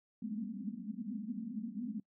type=band-pass noise; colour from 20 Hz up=pink; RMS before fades=-41 dBFS; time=0.22-2 s; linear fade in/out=5 ms; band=200 to 250 Hz; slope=96 dB/octave; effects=noise-tail reverb RT60 0.1 s tail -24 dB re dry